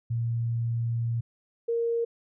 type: tone pair in turn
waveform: sine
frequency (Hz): 116.54 / 465.2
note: A#2 / A#4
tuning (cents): 0 / -4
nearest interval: 2 octaves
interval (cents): 2396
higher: second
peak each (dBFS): -25 / -24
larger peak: second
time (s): 0.1-1.21 / 1.68-2.05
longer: first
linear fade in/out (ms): 10
effects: none